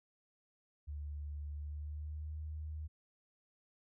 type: tone with pitch glide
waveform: sine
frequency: 73.42 to 77.03 Hz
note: D2 to D#2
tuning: 0 to -17 cents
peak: -40 dBFS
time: 0.87-2.88 s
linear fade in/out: 20 ms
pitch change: +83 cents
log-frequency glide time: 1.53-2.38 s
effects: none